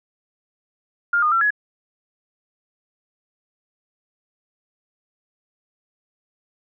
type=tone with pitch steps; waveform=sine; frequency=1406 / 1223 / 1351 / 1684 Hz; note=F6 / D#6 / E6 / G#6; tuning=+11 / -30 / +42 / +24 cents; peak=-15 dBFS; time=1.13-1.506 s; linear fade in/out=5 ms; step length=94 ms; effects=none